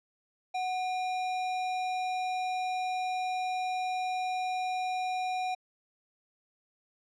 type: tone with sample-and-hold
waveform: sine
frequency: 740 Hz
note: F#5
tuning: in tune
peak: -29 dBFS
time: 0.54-5.55 s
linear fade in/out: 10 ms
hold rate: 3150 Hz
effects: low-pass 5000 Hz 12 dB/octave